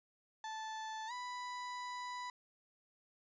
35% pulse tone with pitch glide, 876 to 989 Hz, A5 to B5, -8 to +2 cents, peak -40 dBFS, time 0.44-2.3 s, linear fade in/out 2 ms, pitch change +210 cents, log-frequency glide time 1.07-1.12 s, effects resampled to 16000 Hz

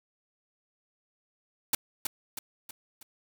white noise with echo, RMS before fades -24 dBFS, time 1.73-1.75 s, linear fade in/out 5 ms, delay 320 ms, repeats 4, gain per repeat -6 dB, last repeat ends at 3.03 s, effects none

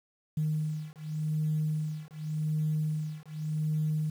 sine beating tone pair, 153.8 / 154.67 Hz, D#3 / D#3, -20 / -10 cents, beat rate 0.87 Hz, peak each -31 dBFS, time 0.37-4.1 s, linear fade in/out 5 ms, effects tanh soft clip ceiling -21 dBFS + 9-bit

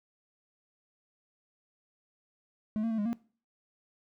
triangle tone with pitch steps, 214.7 / 228.1 / 222.6 / 206.6 / 233.3 Hz, A3 / A#3 / A3 / G#3 / A#3, -42 / -37 / +20 / -9 / +2 cents, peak -26 dBFS, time 2.76-3.13 s, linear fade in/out 0 ms, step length 74 ms, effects noise-tail reverb RT60 0.4 s tail -20 dB re dry

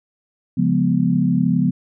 sine chord, C# dominant seventh, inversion none, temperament equal with one note detuned, 138.59 / 175.52 / 207.7 / 246.9 Hz, C#3 / E#3 / G#3 / B3, 0 / +9 / 0 / 0 cents, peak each -22 / -18 / -22 / -19 dBFS, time 0.57-1.71 s, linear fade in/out 10 ms, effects none

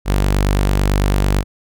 sawtooth tone, 49 Hz, G1, in tune, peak -9 dBFS, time 0.05-1.44 s, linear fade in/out 50 ms, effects none

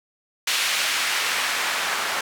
white noise with band-pass filter sweep, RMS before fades -24 dBFS, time 0.47-2.21 s, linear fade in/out 5 ms, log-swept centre 2600 to 1200 Hz, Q 0.91, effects none

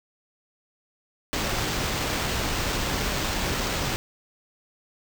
pink noise with sample-and-hold, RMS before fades -27 dBFS, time 1.33-3.96 s, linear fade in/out 0 ms, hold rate 11025 Hz, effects none

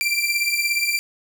sawtooth beating tone pair, 2349 / 2366 Hz, D7 / D7, 0 / +12 cents, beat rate 17 Hz, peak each -19 dBFS, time 0.01-0.99 s, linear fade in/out 0 ms, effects none

